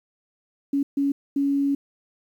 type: tone bursts at uneven times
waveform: sine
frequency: 280 Hz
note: C#4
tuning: 18 cents sharp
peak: -19 dBFS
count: 3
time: 0.73-0.83 / 0.97-1.12 / 1.36-1.75 s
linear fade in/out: 5 ms
effects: 9-bit